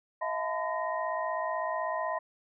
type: tone cluster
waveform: sine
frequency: 640 / 696 / 881 / 1012 / 1863 Hz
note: D#5 / F5 / A5 / B5 / A#6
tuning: +49 / -6 / +2 / +42 / -2 cents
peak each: -34 / -38 / -40 / -33 / -40 dBFS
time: 0.21-2.19 s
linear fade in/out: 10 ms
effects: none